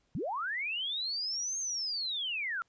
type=linear two-way sweep; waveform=sine; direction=up then down; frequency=113.8 to 6480 to 1311 Hz; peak=-32 dBFS; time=0.15-2.62 s; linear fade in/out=0 ms; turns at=1.58 s; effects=pink hiss -74 dBFS RMS until 2.68 s + resampled to 16000 Hz